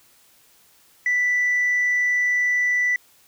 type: tone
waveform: sine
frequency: 1975.5 Hz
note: B6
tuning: in tune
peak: -16 dBFS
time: 1.06-2.96 s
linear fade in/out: 2 ms
effects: tanh soft clip ceiling -15 dBFS + white hiss -56 dBFS RMS until 3.27 s